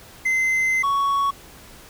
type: tone pair in turn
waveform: triangle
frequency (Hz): 2063 / 1115.2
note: C7 / C#6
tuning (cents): -25 / +10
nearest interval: major seventh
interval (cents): 1065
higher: first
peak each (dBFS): -16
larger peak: neither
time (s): 0.25-0.83 / 0.83-1.31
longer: first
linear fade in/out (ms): 10
effects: pink hiss -45 dBFS RMS until 1.89 s